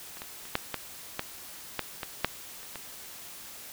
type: clicks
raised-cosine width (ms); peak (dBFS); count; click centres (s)
0.3; -28 / -22 / -29 / -9 / -14 / -13 / -12 / -17 / -7 / -30 / -21; 11; 0.171 / 0.219 / 0.454 / 0.554 / 0.743 / 1.194 / 1.793 / 2.032 / 2.246 / 2.631 / 2.757
effects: white hiss -45 dBFS RMS until 3.72 s